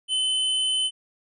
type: tone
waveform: square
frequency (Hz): 3042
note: F#7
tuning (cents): +47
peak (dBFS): -22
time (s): 0.08-0.91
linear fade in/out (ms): 50
effects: resampled to 24000 Hz